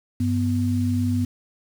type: tone pair together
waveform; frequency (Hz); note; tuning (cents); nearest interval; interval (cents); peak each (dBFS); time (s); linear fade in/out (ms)
sine; 98 / 246.9; G2 / B3; 0 / 0; octave + major third; 1600; -22; 0.2-1.25; 5
effects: 7-bit